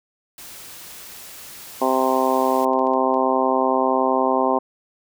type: noise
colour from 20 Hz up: white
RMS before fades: -39 dBFS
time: 0.38-2.65 s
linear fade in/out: 2 ms
type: clicks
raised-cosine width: 0.2 ms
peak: -29 dBFS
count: 12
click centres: 1.747 / 2.015 / 2.304 / 2.414 / 2.478 / 2.542 / 2.625 / 2.734 / 2.792 / 2.87 / 2.936 / 3.142 s
type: harmonic tone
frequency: 130.81 Hz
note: C3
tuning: in tune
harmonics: 2 / 3 / 4 / 5 / 6 / 7 / 8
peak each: -24 / -24 / -24 / -24 / -24 / -24 / -24 dBFS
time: 1.81-4.59 s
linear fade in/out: 10 ms
effects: none